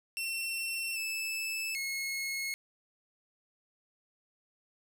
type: tone with pitch steps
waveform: sawtooth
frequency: 2706 / 2626 / 2172 Hz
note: E7 / E7 / C#7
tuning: +45 / -7 / -36 cents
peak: -30 dBFS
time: 0.17-2.54 s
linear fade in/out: 0 ms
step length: 790 ms
effects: none